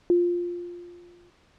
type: tone with exponential decay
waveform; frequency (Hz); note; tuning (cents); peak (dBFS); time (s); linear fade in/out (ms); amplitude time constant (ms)
sine; 350; F4; +4; -15; 0.1-1.3; 1; 260
effects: pink hiss -60 dBFS RMS until 1.58 s + low-pass 5000 Hz 12 dB/octave